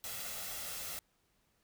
white noise with comb filter, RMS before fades -42 dBFS, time 0.04-0.99 s, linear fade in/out 0 ms, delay 1.5 ms, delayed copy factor +0.5, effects pink hiss -75 dBFS RMS until 1.63 s

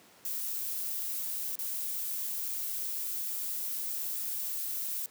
violet noise with dropouts, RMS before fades -35 dBFS, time 0.25-5.06 s, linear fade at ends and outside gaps 2 ms, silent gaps 1.556-1.589 s, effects pink hiss -58 dBFS RMS until 5.1 s + high-pass 200 Hz 12 dB/octave

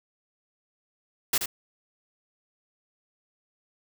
white noise with echo, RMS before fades -23 dBFS, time 1.33-1.38 s, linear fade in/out 5 ms, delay 79 ms, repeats 1, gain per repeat -7 dB, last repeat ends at 1.459 s, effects none

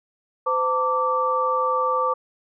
sine tone cluster, 512 / 903 / 1165 Hz, C5 / A5 / D6, -38 / +45 / -14 cents, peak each -24 / -27 / -21 dBFS, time 0.46-2.14 s, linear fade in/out 10 ms, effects none

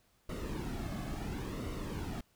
brown noise with flanger, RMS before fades -39 dBFS, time 0.29-2.21 s, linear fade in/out 5 ms, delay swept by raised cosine 1.2 to 2.14 ms, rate 0.72 Hz, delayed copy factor -0.6, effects pink hiss -71 dBFS RMS until 2.35 s

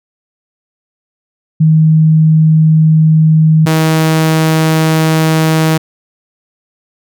sine / sawtooth tone pair in turn, 157.7 / 159.07 Hz, D#3 / D#3, +24 / +39 cents, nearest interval unison, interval 15 cents, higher second, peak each -4 dBFS, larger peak neither, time 1.6-3.66 / 3.66-5.78 s, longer second, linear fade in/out 10 ms, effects none

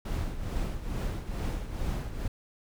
brown noise with tremolo, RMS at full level -29 dBFS, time 0.05-2.28 s, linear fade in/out 5 ms, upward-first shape triangle, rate 2.3 Hz, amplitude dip 70%, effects none

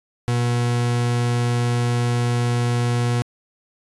40% pulse tone, 120.5 Hz, B2, 42 cents flat, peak -17 dBFS, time 0.28-3.22 s, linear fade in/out 0 ms, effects resampled to 24000 Hz

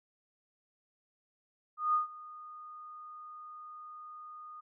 sine tone with ADSR envelope, 1230 Hz, D#6, 20 cents flat, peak -24 dBFS, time 1.77-4.61 s, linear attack 170 ms, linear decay 130 ms, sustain -21 dB, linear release 14 ms, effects none

